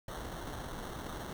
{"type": "noise with sample-and-hold", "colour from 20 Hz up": "pink", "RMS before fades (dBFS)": -42, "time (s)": [0.08, 1.33], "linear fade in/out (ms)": 2, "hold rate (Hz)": 2450, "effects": []}